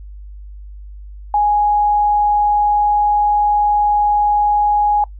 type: tone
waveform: sine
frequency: 830.6 Hz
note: G#5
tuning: in tune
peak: -11 dBFS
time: 1.34-5.04 s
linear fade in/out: 2 ms
effects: noise-tail reverb RT60 0.1 s tail -23 dB re dry + added 50 Hz sine -31 dBFS peak until 5.19 s